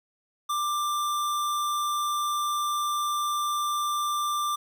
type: tone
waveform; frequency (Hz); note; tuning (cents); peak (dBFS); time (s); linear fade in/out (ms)
square; 1184; D6; +14; -26; 0.49-4.56; 10
effects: 10-bit